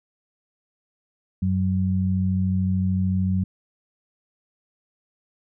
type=tone pair together; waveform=sine; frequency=93.8 / 187.32 Hz; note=F#2 / F#3; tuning=+24 / +22 cents; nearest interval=octave; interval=1198 cents; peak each=-22 dBFS; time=1.42-3.44 s; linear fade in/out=5 ms; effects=none